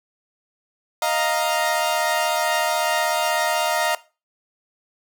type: chord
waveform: sawtooth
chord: Eb suspended second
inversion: none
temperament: equal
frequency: 622.3 / 698.5 / 932.3 Hz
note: Eb5 / F5 / Bb5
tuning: 0 / 0 / 0 cents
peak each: -20 dBFS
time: 1.02-3.95 s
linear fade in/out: 2 ms
effects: noise-tail reverb RT60 0.3 s tail -18 dB re dry